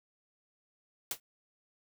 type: noise with exponential decay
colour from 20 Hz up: white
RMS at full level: -30 dBFS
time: 1.11-1.2 s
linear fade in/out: 2 ms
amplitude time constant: 18 ms
effects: none